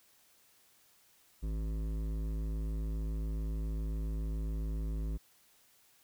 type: tone with hard clipping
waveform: sine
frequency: 53.6 Hz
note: A1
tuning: 45 cents flat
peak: -35 dBFS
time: 1.42-5.18 s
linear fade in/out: 20 ms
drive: 13 dB
effects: white hiss -66 dBFS RMS until 6.03 s